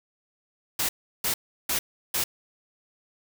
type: noise bursts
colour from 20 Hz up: white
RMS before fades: -26 dBFS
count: 4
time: 0.79-2.24 s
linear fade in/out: 5 ms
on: 100 ms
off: 350 ms
effects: none